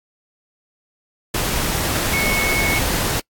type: tone in noise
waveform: sine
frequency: 2200 Hz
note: C#7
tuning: 14 cents flat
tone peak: -19 dBFS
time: 2.13-2.79 s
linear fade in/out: 5 ms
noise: pink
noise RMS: -21 dBFS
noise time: 1.34-3.2 s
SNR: -1 dB
effects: noise-tail reverb RT60 0.1 s tail -25 dB re dry + AAC 64 kbps